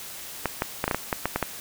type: clicks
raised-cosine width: 0.5 ms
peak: -8 dBFS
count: 10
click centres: 0.457 / 0.621 / 0.841 / 0.879 / 0.912 / 0.946 / 1.128 / 1.256 / 1.36 / 1.427 s
effects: white hiss -39 dBFS RMS until 1.6 s